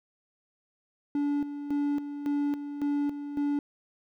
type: tone with tremolo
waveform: triangle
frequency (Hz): 288.2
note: D4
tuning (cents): -33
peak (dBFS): -23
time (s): 1.15-3.59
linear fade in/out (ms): 2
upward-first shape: square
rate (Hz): 1.8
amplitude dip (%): 65
effects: none